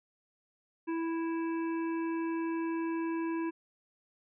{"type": "harmonic tone", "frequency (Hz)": 329.6, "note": "E4", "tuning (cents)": 0, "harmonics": [1, 3, 5, 7, 8], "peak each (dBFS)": [-31, -41, -47, -53, -51], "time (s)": [0.87, 3.51], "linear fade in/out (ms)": 20, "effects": []}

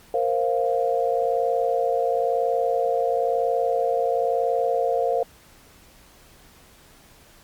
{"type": "chord", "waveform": "sine", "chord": "Bb suspended second", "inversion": "none", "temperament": "equal with one note detuned", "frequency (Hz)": [466.2, 527.2, 698.5], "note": ["Bb4", "C5", "F5"], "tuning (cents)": [0, 13, 0], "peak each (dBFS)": -24, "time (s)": [0.14, 5.23], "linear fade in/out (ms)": 2, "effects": ["pink hiss -52 dBFS RMS until 7.43 s", "Opus 48 kbps"]}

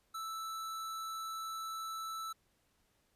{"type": "tone", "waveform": "square", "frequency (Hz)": 1318.5, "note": "E6", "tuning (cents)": 0, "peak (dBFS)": -40, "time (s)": [0.14, 2.33], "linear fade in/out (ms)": 10, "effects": ["pink hiss -75 dBFS RMS until 3.15 s", "resampled to 32000 Hz"]}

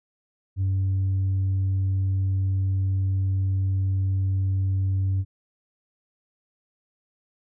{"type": "tone with tanh clipping", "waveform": "sine", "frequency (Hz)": 95.8, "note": "G2", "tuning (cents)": -39, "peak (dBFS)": -21, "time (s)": [0.56, 5.25], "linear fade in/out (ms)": 50, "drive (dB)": 1, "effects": []}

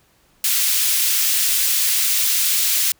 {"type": "high-pass noise", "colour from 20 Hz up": "white", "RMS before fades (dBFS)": -18, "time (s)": [0.44, 2.92], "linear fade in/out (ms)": 2, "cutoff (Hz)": 2400, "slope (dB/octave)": 12, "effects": ["pink hiss -58 dBFS RMS until 2.99 s"]}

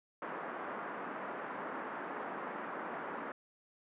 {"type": "band-pass noise", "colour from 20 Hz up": "white", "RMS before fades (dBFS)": -42, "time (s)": [0.22, 3.32], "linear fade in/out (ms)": 2, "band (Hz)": [200, 1500], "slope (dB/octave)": 24, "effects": ["resampled to 8000 Hz"]}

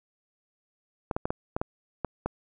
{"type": "clicks", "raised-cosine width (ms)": 1, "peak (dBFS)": -14, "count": 8, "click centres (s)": [1.112, 1.165, 1.255, 1.305, 1.565, 1.615, 2.047, 2.26], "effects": []}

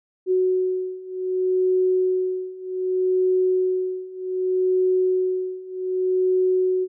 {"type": "beating tone pair", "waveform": "sine", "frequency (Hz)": [370, 370.65], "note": ["F#4", "F#4"], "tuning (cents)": [0, 3], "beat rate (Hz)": 0.65, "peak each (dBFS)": [-23, -21], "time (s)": [0.26, 6.88], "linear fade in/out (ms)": 50, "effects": []}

